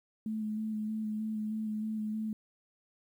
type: tone with vibrato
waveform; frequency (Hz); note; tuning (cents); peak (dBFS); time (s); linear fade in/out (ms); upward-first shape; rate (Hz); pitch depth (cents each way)
sine; 216.1; A3; -31; -32; 0.26-2.33; 2; square; 3.2; 16
effects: 11-bit